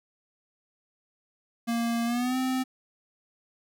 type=tone with pitch glide; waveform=square; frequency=233.1 to 258.6 Hz; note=A#3 to C4; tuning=0 to -20 cents; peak=-26 dBFS; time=1.67-2.64 s; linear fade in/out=20 ms; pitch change=+180 cents; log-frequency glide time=2.05-2.37 s; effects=none